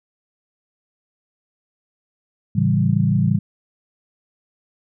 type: chord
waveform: sine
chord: A dominant seventh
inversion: none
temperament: equal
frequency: 110 / 138.59 / 164.81 / 196 Hz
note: A2 / C#3 / E3 / G3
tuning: 0 / 0 / 0 / 0 cents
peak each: -20 dBFS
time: 2.55-3.39 s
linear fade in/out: 10 ms
effects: none